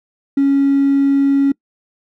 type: tone with hard clipping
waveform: triangle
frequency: 277.2 Hz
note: C#4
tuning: in tune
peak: -10 dBFS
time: 0.37-1.52 s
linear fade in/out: 5 ms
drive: 3 dB
effects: noise-tail reverb RT60 0.1 s tail -25 dB re dry